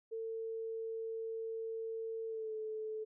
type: tone with pitch glide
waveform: sine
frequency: 450 to 434.9 Hz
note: A4 to A4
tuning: +39 to -20 cents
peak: -38 dBFS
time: 0.11-3.05 s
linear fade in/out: 20 ms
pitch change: -59 cents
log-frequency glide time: 2.26-2.54 s
effects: none